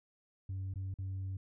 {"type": "tone with dropouts", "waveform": "sine", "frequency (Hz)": 95.4, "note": "G2", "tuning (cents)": -47, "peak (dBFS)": -34, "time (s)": [0.49, 1.37], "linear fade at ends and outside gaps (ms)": 5, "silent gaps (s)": [[0.739, 0.757], [0.941, 0.986]], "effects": ["tanh soft clip ceiling -35 dBFS"]}